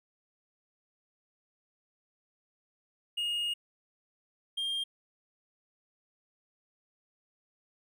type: tone pair in turn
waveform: triangle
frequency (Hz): 2857 / 3207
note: F7 / G7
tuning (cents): +39 / +39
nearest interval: major second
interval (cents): 200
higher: second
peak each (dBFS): -28 / -29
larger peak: first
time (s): 3.17-3.54 / 4.57-4.84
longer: first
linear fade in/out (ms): 10
effects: none